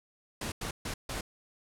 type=noise bursts at uneven times; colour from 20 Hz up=pink; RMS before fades=-36 dBFS; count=4; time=0.41-0.52 / 0.61-0.71 / 0.85-0.94 / 1.09-1.21 s; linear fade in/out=5 ms; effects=low-pass 11000 Hz 12 dB/octave